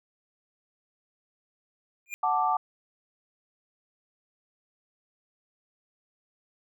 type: tone with exponential growth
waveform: square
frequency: 2409 Hz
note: D7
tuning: 43 cents sharp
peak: -29 dBFS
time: 2.06-2.14 s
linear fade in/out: 0 ms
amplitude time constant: 16 ms
type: chord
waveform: sine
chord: D major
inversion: first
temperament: equal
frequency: 740 / 880 / 1174.7 Hz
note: F#5 / A5 / D6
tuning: 0 / 0 / 0 cents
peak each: -27 dBFS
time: 2.23-2.57 s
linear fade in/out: 5 ms
effects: none